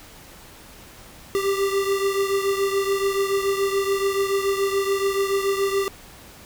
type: beating tone pair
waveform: square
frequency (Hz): 392 / 399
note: G4 / G4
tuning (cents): 0 / +31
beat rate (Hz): 7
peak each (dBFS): -22 / -27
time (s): 1.35-5.88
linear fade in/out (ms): 0
effects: pink hiss -45 dBFS RMS until 6.45 s